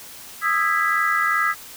sine chord, E major seventh, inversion third, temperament just, 1236.1 / 1318.5 / 1648.1 / 1977.8 Hz, D#6 / E6 / G#6 / B6, -12 / 0 / -14 / +2 cents, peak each -23 dBFS, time 0.41-1.55 s, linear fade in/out 50 ms, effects white hiss -40 dBFS RMS until 1.76 s

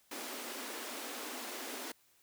pink high-pass noise, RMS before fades -43 dBFS, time 0.11-1.92 s, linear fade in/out 5 ms, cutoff 230 Hz, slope 96 dB/octave, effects white hiss -69 dBFS RMS until 2.22 s

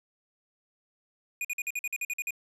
square tone bursts, 2456 Hz, D#7, 23 cents flat, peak -30 dBFS, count 11, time 1.41-2.307 s, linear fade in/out 2 ms, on 37 ms, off 49 ms, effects resampled to 32000 Hz

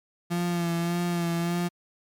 35% pulse tone with vibrato, 171.8 Hz, F3, 28 cents flat, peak -23 dBFS, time 0.3-1.69 s, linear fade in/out 20 ms, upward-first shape sine, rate 1.7 Hz, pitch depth 31 cents each way, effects MP3 96 kbps

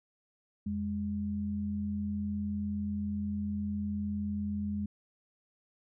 sine tone pair together, 86.3 / 205.7 Hz, F2 / G#3, -20 / -16 cents, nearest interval octave + minor third, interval 1504 cents, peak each -38 / -32 dBFS, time 0.66-4.86 s, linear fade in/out 5 ms, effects none

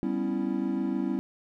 triangle chord, C# half-diminished seventh, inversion second, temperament equal with one note detuned, 196 / 250.4 / 277.2 / 329.6 Hz, G3 / B3 / C#4 / E4, 0 / +24 / 0 / 0 cents, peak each -30 dBFS, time 0.03-1.19 s, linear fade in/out 0 ms, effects none

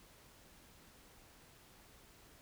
silence, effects pink hiss -62 dBFS RMS until 2.41 s

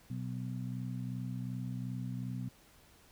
harmonic tone, 62.7 Hz, B1, 27 cents sharp, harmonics 2 / 3 / 4, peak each -38 / -42 / -44 dBFS, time 0.1-2.49 s, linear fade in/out 5 ms, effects pink hiss -62 dBFS RMS until 3.11 s

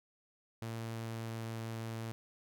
sawtooth tone with pitch glide, 114 to 113.21 Hz, A#2 to A2, -38 to +50 cents, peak -35 dBFS, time 0.62-2.12 s, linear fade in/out 0 ms, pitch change -12 cents, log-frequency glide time 0.79-1.55 s, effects none

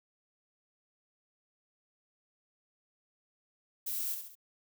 violet noise with echo, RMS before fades -36 dBFS, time 3.86-4.15 s, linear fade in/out 10 ms, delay 68 ms, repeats 3, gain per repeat -6 dB, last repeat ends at 4.354 s, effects none

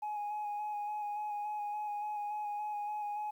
sine tone with vibrato, 835 Hz, G#5, 9 cents sharp, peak -33 dBFS, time 0.02-3.31 s, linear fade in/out 10 ms, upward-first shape square, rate 3.5 Hz, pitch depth 16 cents each way, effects tanh soft clip ceiling -33 dBFS + 11-bit

